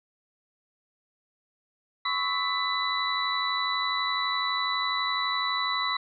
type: tone cluster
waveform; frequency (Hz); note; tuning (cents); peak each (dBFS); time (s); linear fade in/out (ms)
sine; 1020 / 1112 / 1301 / 1999 / 3950; C6 / C#6 / E6 / B6 / B7; -44 / +5 / -23 / +20 / 0; -34 / -30 / -35 / -32 / -30; 2.05-5.97; 5
effects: none